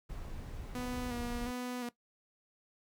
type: noise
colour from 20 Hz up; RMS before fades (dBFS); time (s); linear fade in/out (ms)
brown; -43; 0.09-1.51; 10
type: tone with vibrato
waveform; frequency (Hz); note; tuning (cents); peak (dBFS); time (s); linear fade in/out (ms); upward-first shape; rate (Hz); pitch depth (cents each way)
sawtooth; 244.1; B3; -20; -33; 0.75-1.89; 2; square; 1.4; 28
effects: noise-tail reverb RT60 0.1 s tail -17 dB re dry